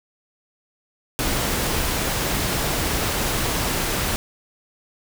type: noise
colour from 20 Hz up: pink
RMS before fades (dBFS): -23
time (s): 1.19-4.16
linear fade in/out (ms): 0
effects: none